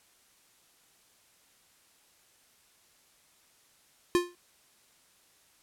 square tone with exponential decay, 351.8 Hz, F4, 13 cents sharp, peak -19 dBFS, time 4.15-4.35 s, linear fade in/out 0 ms, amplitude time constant 42 ms, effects white hiss -64 dBFS RMS until 5.62 s + low-pass 12000 Hz 12 dB/octave

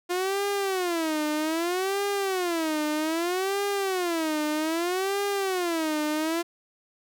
sawtooth tone with vibrato, 349.2 Hz, F4, in tune, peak -21 dBFS, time 0.09-6.43 s, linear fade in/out 20 ms, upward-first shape sine, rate 0.63 Hz, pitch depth 250 cents each way, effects none

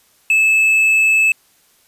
sine tone with hard clipping, 2610 Hz, E7, 18 cents flat, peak -11 dBFS, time 0.3-1.32 s, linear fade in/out 2 ms, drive 3 dB, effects white hiss -55 dBFS RMS until 1.87 s + resampled to 32000 Hz

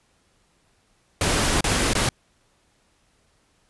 pink noise with dropouts, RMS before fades -21 dBFS, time 1.21-2.09 s, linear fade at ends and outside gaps 2 ms, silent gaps 1.608-1.641 / 1.934-1.951 s, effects pink hiss -64 dBFS RMS until 3.69 s + resampled to 24000 Hz

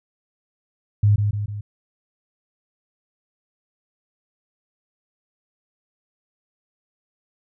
sine tone with echo, 103.6 Hz, G#2, 4 cents flat, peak -12 dBFS, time 1.03-1.16 s, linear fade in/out 5 ms, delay 150 ms, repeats 3, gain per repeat -5 dB, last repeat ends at 1.61 s, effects none

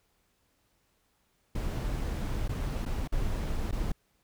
brown noise with dropouts, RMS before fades -31 dBFS, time 1.55-3.92 s, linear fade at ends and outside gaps 5 ms, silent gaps 2.48-2.491 / 2.853-2.86 / 3.076-3.122 / 3.712-3.725 s, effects pink hiss -72 dBFS RMS until 4.23 s

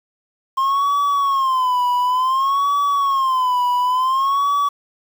triangle tone with vibrato, 1059 Hz, C6, 21 cents sharp, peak -13 dBFS, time 0.57-4.69 s, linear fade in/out 10 ms, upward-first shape sine, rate 0.56 Hz, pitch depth 130 cents each way, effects 7-bit

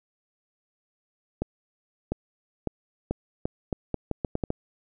accelerating click train, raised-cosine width 2 ms, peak -13 dBFS, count 12, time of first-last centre 1.42-4.504 s, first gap 700 ms, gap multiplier 0.79, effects none

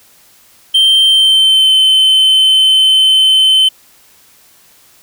triangle tone with pitch glide, 3136 to 3070 Hz, G7 to G7, 0 to -37 cents, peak -4 dBFS, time 0.74-3.69 s, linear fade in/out 10 ms, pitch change -37 cents, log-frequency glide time 1.06-1.73 s, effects white hiss -46 dBFS RMS until 5.02 s

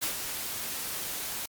white noise with ADSR envelope, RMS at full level -29 dBFS, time 0.01-1.46 s, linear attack 24 ms, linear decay 96 ms, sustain -6 dB, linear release 5 ms, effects Opus 48 kbps

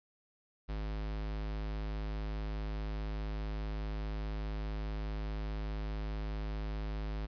square tone, 52.4 Hz, G#1, 16 cents sharp, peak -36 dBFS, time 0.68-7.27 s, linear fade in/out 20 ms, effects resampled to 11025 Hz + 12-bit

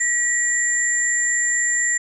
sine tone pair together, 1924 / 7264 Hz, B6 / A#8, -46 / -46 cents, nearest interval octave + major seventh, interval 2300 cents, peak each -20 dBFS, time 0-1.98 s, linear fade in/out 10 ms, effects none

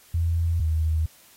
sine tone pair in turn, 83.7 / 79.39 Hz, E2 / D#2, +27 / +35 cents, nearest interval minor second, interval 92 cents, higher first, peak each -20 dBFS, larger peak neither, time 0.14-0.6 / 0.6-1.06 s, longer neither, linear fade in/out 5 ms, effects white hiss -54 dBFS RMS until 1.36 s + AAC 48 kbps

